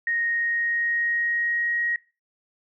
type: tone with pitch glide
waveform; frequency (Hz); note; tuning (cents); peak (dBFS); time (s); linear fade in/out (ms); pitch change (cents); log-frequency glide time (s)
sine; 1864.7 to 1888.5; A#6 to A#6; 0 to +22; -22; 0.07-1.96; 2; +22; 0.27-1.79
effects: noise-tail reverb RT60 0.3 s tail -20 dB re dry